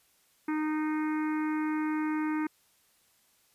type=harmonic tone; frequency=308.1 Hz; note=D#4; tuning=17 cents flat; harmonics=1 / 3 / 4 / 5 / 6 / 7 / 8; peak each=-28 / -39 / -42 / -43 / -46 / -45 / -52 dBFS; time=0.48-2.47 s; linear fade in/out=5 ms; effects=white hiss -67 dBFS RMS until 3.54 s + resampled to 32000 Hz